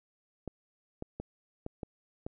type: clicks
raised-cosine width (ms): 2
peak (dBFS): -24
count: 6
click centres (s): 0.477 / 1.024 / 1.2 / 1.664 / 1.832 / 2.265
effects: none